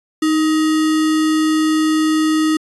sine tone with sample-and-hold, 312.2 Hz, D#4, 6 cents sharp, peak -12 dBFS, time 0.22-2.57 s, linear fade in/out 5 ms, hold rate 1575 Hz, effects resampled to 24000 Hz

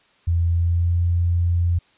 sine tone with pitch glide, 84.8 to 86.48 Hz, E2 to F2, +50 to -16 cents, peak -16 dBFS, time 0.27-1.79 s, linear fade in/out 10 ms, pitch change +34 cents, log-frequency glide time 0.49-0.99 s, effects white hiss -58 dBFS RMS until 1.97 s + resampled to 8000 Hz

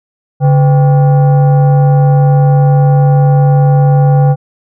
sine tone with frequency modulation, 142.1 Hz, C#3, 43 cents sharp, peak -3 dBFS, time 0.4-4.36 s, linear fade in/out 50 ms, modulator 646 Hz, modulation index 0.49, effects tanh soft clip ceiling 0 dBFS

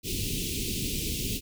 pink band-stop noise, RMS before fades -31 dBFS, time 0.03-1.41 s, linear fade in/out 50 ms, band 420 to 2500 Hz, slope 48 dB/octave, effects none

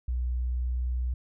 sine tone with pitch glide, 61.5 to 61.89 Hz, B1 to B1, -7 to +4 cents, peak -26 dBFS, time 0.08-1.14 s, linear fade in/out 5 ms, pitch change +11 cents, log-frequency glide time 0.29-0.85 s, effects none

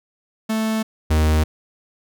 45% pulse tone pair in turn, 220 / 77.78 Hz, A3 / D#2, 0 / 0 cents, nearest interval octave + tritone, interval 1800 cents, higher first, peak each -19 / -14 dBFS, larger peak second, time 0.49-0.83 / 1.1-1.44 s, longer neither, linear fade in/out 10 ms, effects none

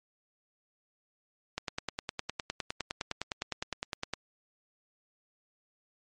click train, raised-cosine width 0.2 ms, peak -15 dBFS, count 26, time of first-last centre 1.58-4.136 s, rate 9.78 Hz, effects MP3 48 kbps

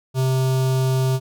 square tone with notch filter, 130.9 Hz, C3, 1 cent sharp, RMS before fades -19 dBFS, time 0.14-1.2 s, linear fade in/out 50 ms, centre 1900 Hz, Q 1.1, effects none

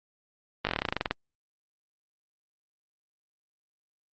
slowing click train, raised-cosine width 0.3 ms, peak -10 dBFS, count 15, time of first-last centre 0.65-1.11 s, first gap 19 ms, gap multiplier 1.08, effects low-pass 5000 Hz 12 dB/octave + Opus 32 kbps

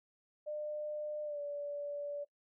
sine tone with pitch glide, 601 to 578.2 Hz, D5 to D5, +40 to -27 cents, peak -37 dBFS, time 0.46-2.25 s, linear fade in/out 20 ms, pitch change -67 cents, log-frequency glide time 1.24-1.4 s, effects noise-tail reverb RT60 0.1 s tail -19 dB re dry

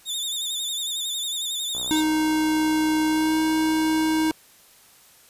sawtooth tone with vibrato, 3604 Hz, A7, 41 cents sharp, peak -23 dBFS, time 0.05-2.04 s, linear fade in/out 50 ms, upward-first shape sine, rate 11 Hz, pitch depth 72 cents each way
click train, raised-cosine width 1 ms, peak -26 dBFS, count 161, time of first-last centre 1.75-4.314 s, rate 62.4 Hz
square tone with pitch glide, 311.1 to 315.3 Hz, D#4 to D#4, 0 to +23 cents, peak -20 dBFS, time 1.91-4.31 s, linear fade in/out 0 ms, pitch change +23 cents, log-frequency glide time 3.08-3.38 s
effects white hiss -53 dBFS RMS until 5.29 s + resampled to 32000 Hz

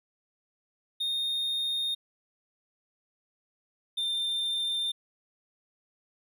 triangle tone pair in turn, 3683 / 3593 Hz, A#7 / A7, -22 / +36 cents, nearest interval unison, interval 42 cents, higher first, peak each -26 dBFS, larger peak neither, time 1-1.95 / 3.97-4.92 s, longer neither, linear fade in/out 10 ms, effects none

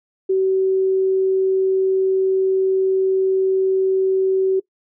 sine tone, 380.6 Hz, F#4, 49 cents sharp, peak -14 dBFS, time 0.29-4.6 s, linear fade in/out 10 ms, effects noise-tail reverb RT60 0.1 s tail -21 dB re dry

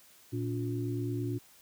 sine tone cluster, 116.4 / 286.5 / 355.6 Hz, A#2 / D4 / F4, -2 / -43 / +31 cents, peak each -33 / -36 / -38 dBFS, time 0.32-1.39 s, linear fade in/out 20 ms, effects white hiss -59 dBFS RMS until 1.61 s

